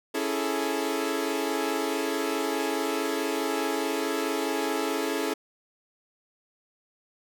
sawtooth chord, A major seventh, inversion first, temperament equal, 277.2 / 329.6 / 415.3 / 440 Hz, C#4 / E4 / G#4 / A4, 0 / 0 / 0 / 0 cents, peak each -28 dBFS, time 0.14-5.34 s, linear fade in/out 10 ms, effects none

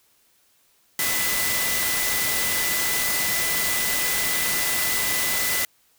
sine tone in noise, 2000 Hz, B6, 21 cents sharp, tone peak -28 dBFS, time 0.99-5.65 s, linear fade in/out 2 ms, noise white, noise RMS -24 dBFS, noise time 0.99-5.65 s, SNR -7 dB, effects white hiss -62 dBFS RMS until 5.98 s

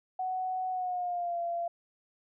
sine tone with pitch glide, 744 to 686.2 Hz, F#5 to F5, +9 to -31 cents, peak -30 dBFS, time 0.19-1.68 s, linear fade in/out 5 ms, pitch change -140 cents, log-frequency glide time 0.7-1.39 s, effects none

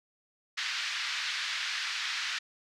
pink band-pass noise, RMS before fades -34 dBFS, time 0.57-2.39 s, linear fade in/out 10 ms, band 1500 to 5200 Hz, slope 24 dB/octave, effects none

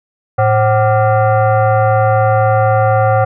sine tone with frequency modulation, 110 Hz, A2, in tune, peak -8 dBFS, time 0.38-3.25 s, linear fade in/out 10 ms, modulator 644 Hz, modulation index 1.4, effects none

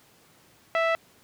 sawtooth tone with low-pass filter, 659 Hz, E5, 1 cent flat, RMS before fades -24 dBFS, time 0.75-0.95 s, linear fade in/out 0 ms, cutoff 2300 Hz, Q 1.7, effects pink hiss -58 dBFS RMS until 1.23 s + high-pass 100 Hz 12 dB/octave

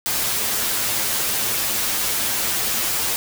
white noise with comb filter, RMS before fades -22 dBFS, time 0.06-3.16 s, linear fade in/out 0 ms, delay 9 ms, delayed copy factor +0.6, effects none

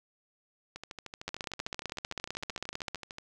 two click trains, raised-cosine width 0.2 ms, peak -24 / -17 dBFS, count 33 / 27, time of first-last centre 0.76-3.184 / 1.28-2.947 s, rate 13.2 / 15.6 Hz, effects none

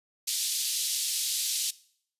pink band-pass noise, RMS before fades -30 dBFS, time 0.27-1.71 s, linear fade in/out 10 ms, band 3600 to 13000 Hz, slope 24 dB/octave, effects noise-tail reverb RT60 0.6 s tail -20 dB re dry + resampled to 32000 Hz

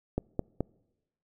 click train, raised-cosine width 2 ms, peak -15 dBFS, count 3, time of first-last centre 0.18-0.606 s, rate 4.69 Hz, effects noise-tail reverb RT60 1.0 s tail -26 dB re dry

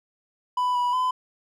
triangle tone with pitch steps, 994 / 980 / 1013 Hz, B5 / B5 / B5, +11 / -14 / +44 cents, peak -19 dBFS, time 0.57-1.11 s, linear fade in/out 5 ms, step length 180 ms, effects none

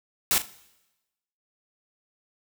white noise with echo, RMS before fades -22 dBFS, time 0.31-0.38 s, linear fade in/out 0 ms, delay 39 ms, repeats 3, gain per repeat -12 dB, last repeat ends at 0.497 s, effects noise-tail reverb RT60 1.0 s tail -19 dB re dry

